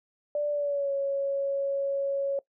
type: tone with pitch glide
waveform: sine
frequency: 587.3 to 554.3 Hz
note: D5 to C#5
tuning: 0 to 0 cents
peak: -25 dBFS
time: 0.35-2.39 s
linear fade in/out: 2 ms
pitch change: -100 cents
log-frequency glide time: 0.5-0.92 s
effects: noise-tail reverb RT60 0.1 s tail -20 dB re dry